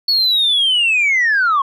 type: linear sweep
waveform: sine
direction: down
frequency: 4435 to 1062 Hz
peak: -10 dBFS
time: 0.08-1.62 s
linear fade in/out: 5 ms
effects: tanh soft clip ceiling -9 dBFS